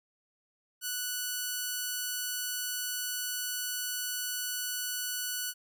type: tone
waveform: 5% pulse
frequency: 1480 Hz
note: F#6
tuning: in tune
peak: -21 dBFS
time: 0.81-5.54 s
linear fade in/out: 50 ms
effects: none